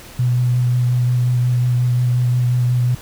sine tone with vibrato, 123.47 Hz, B2, in tune, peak -13 dBFS, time 0.19-2.95 s, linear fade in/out 5 ms, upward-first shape sine, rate 5.6 Hz, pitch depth 15 cents each way, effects pink hiss -39 dBFS RMS until 3.01 s

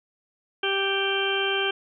harmonic tone, 392 Hz, G4, in tune, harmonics 1 / 2 / 3 / 4 / 6 / 7 / 8, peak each -27 / -33 / -35 / -29 / -32 / -33 / -28 dBFS, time 0.63-1.71 s, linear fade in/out 5 ms, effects none

